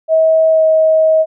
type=tone with pitch glide; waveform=sine; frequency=641 to 634.7 Hz; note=E5 to D#5; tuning=-49 to +34 cents; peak=-7 dBFS; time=0.08-1.26 s; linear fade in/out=50 ms; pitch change=-17 cents; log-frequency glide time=0.5-0.64 s; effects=none